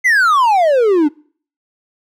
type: exponential sweep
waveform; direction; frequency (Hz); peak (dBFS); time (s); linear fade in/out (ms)
triangle; down; 2097 to 281.5; -7; 0.04-1.09; 20
effects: noise-tail reverb RT60 0.5 s tail -25 dB re dry